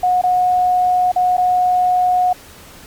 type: tone with dropouts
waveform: sine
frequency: 727 Hz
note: F#5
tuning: 31 cents flat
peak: -11 dBFS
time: 0.03-2.33 s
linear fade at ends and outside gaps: 5 ms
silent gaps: 0.215-0.236 / 1.118-1.16 / 1.369-1.379 s
effects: pink hiss -40 dBFS RMS until 2.86 s + MP3 96 kbps